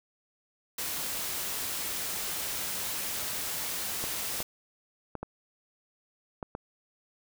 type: noise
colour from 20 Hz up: white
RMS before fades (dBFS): -34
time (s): 0.78-4.43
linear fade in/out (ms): 5
type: clicks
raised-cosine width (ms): 1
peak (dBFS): -21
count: 6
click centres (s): 4.04 / 4.404 / 5.153 / 5.23 / 6.428 / 6.551
effects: none